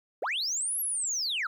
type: linear two-way sweep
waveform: sine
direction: up then down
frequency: 345.4 to 11560 to 1227 Hz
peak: -26 dBFS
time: 0.22-1.47 s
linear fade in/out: 5 ms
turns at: 0.8 s
effects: tanh soft clip ceiling -26 dBFS + 11-bit